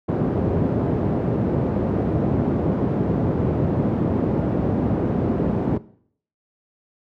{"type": "band-pass noise", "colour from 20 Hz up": "pink", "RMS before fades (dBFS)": -21, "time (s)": [0.08, 5.78], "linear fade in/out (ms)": 10, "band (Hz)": [100, 430], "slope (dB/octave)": 12, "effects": ["noise-tail reverb RT60 0.6 s tail -19 dB re dry", "high-pass 60 Hz 12 dB/octave"]}